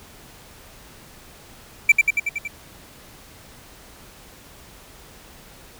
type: tone with echo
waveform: triangle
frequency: 2337 Hz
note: D7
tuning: 9 cents flat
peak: -6 dBFS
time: 1.89-1.92 s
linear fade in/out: 5 ms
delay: 93 ms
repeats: 6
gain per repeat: -3 dB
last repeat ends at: 2.478 s
effects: pink hiss -46 dBFS RMS until 5.79 s